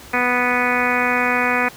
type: harmonic tone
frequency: 246.9 Hz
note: B3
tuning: in tune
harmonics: 1 / 2 / 3 / 4 / 5 / 6 / 7 / 8 / 9 / 10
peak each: -25 / -25 / -25 / -25 / -25 / -25 / -25 / -25 / -25 / -25 dBFS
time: 0.13-1.69 s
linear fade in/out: 10 ms
effects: pink hiss -40 dBFS RMS until 1.76 s + high-pass 60 Hz 12 dB/octave